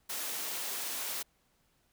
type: high-pass noise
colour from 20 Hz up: white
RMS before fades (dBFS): -37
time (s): 0.09-1.23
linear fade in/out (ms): 10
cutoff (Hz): 280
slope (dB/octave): 12
effects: pink hiss -72 dBFS RMS until 1.92 s